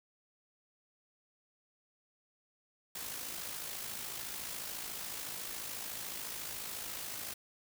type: noise with amplitude modulation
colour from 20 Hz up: white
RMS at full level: -40 dBFS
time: 2.95-7.34 s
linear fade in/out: 5 ms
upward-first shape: sine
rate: 54 Hz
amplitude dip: 45%
effects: none